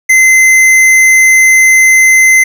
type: tone with hard clipping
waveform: sine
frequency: 2060 Hz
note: C7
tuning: 28 cents flat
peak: -4 dBFS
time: 0.09-2.44 s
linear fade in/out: 10 ms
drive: 14 dB
effects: none